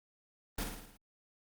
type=noise with echo; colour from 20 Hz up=pink; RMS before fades=-35 dBFS; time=0.58-0.64 s; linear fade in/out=5 ms; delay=55 ms; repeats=6; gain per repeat=-4 dB; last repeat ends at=0.97 s; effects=Opus 24 kbps